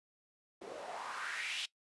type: noise with band-pass filter sweep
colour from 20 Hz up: white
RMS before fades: -42 dBFS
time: 0.61-1.66 s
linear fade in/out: 10 ms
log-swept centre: 400 to 3300 Hz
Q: 3.4
effects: noise-tail reverb RT60 0.1 s tail -19 dB re dry + resampled to 24000 Hz